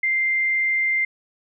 sine tone, 2093 Hz, C7, in tune, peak -18 dBFS, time 0.03-1.05 s, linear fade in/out 5 ms, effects none

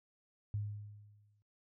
sine tone with exponential decay, 103.83 Hz, G#2, in tune, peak -33 dBFS, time 0.54-1.42 s, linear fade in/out 0 ms, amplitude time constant 190 ms, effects noise-tail reverb RT60 0.2 s tail -19 dB re dry

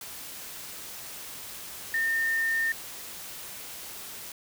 sine tone in noise, 1817 Hz, A#6, 45 cents flat, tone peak -24 dBFS, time 1.94-2.72 s, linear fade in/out 2 ms, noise white, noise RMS -41 dBFS, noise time 0.01-4.32 s, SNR +14 dB, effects none

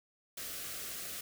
white band-stop noise, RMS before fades -42 dBFS, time 0.37-1.21 s, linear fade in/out 5 ms, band 770 to 1100 Hz, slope 96 dB/octave, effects none

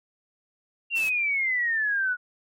sine exponential sweep, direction down, 2794 to 1450 Hz, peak -22 dBFS, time 0.9-2.17 s, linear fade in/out 50 ms
white noise, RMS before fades -38 dBFS, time 0.95-1.1 s, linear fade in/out 20 ms
effects MP3 64 kbps

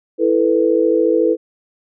sine chord, E suspended fourth, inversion none, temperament equal, 329.6 / 440 / 493.9 Hz, E4 / A4 / B4, 0 / 0 / 0 cents, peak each -16 dBFS, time 0.18-1.37 s, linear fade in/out 50 ms, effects none

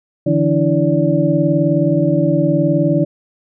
sine tone cluster, 147.5 / 166.7 / 289.1 / 328.1 / 577 Hz, D3 / E3 / D4 / E4 / D5, +8 / +20 / -27 / -8 / -31 cents, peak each -18 dBFS, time 0.26-3.05 s, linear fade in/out 10 ms, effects none

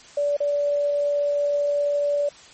sine tone with dropouts, 578 Hz, D5, 28 cents flat, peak -19 dBFS, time 0.17-2.29 s, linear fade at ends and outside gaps 5 ms, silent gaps 0.368-0.403 s, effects white hiss -47 dBFS RMS until 2.53 s + MP3 32 kbps

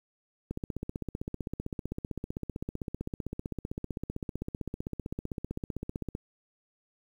click train, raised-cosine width 3 ms, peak -21 dBFS, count 89, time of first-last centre 0.51-6.151 s, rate 15.6 Hz, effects 9-bit

